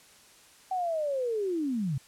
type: linear sweep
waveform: sine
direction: down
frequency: 763 to 123.47 Hz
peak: -27 dBFS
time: 0.71-1.98 s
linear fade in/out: 5 ms
effects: white hiss -56 dBFS RMS until 2.07 s + low-pass 10000 Hz 12 dB/octave